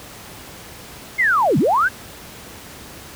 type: linear two-way sweep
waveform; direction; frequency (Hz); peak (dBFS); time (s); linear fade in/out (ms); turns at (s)
sine; down then up; 2171 to 120.4 to 1641; -13; 1.18-1.89; 20; 1.58
effects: pink hiss -38 dBFS RMS until 3.15 s + high-pass 60 Hz 12 dB/octave